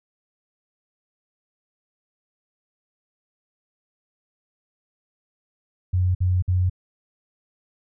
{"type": "tone bursts", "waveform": "sine", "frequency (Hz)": 91.1, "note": "F#2", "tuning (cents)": -26, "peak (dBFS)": -17, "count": 3, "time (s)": [5.93, 6.698], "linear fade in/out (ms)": 10, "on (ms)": 220, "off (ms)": 54, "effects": []}